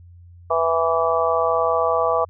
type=harmonic tone; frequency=164.81 Hz; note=E3; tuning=in tune; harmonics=3 / 4 / 5 / 6 / 7; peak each=-22 / -21 / -26 / -27 / -22 dBFS; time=0.5-2.25 s; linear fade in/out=10 ms; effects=added 87 Hz sine -42 dBFS peak until 2.29 s